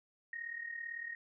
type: tone with amplitude modulation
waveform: sine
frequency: 1864.7 Hz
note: A#6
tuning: in tune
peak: -37 dBFS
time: 0.33-1.15 s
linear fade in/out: 2 ms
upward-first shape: sine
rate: 37.9 Hz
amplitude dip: 70%
effects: none